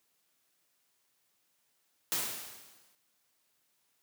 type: noise with exponential decay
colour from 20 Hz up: white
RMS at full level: -30 dBFS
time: 2.12-2.95 s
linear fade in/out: 0 ms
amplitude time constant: 180 ms
effects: white hiss -75 dBFS RMS until 4.02 s + high-pass 100 Hz 12 dB/octave